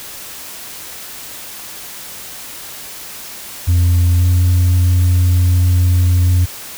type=tone with pitch glide; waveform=sine; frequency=87.31 to 89.35 Hz; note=F2 to F2; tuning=0 to +40 cents; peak=-6 dBFS; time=3.67-6.46 s; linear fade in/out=20 ms; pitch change=+40 cents; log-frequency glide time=4.16-4.27 s; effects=tanh soft clip ceiling -8 dBFS + white hiss -31 dBFS RMS until 6.77 s